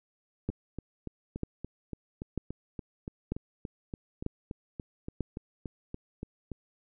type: two click trains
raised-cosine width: 3 ms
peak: -18 / -24 dBFS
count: 6 / 22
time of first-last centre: 0.49-5.207 / 0.5-6.517 s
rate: 1.06 / 3.49 Hz
effects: none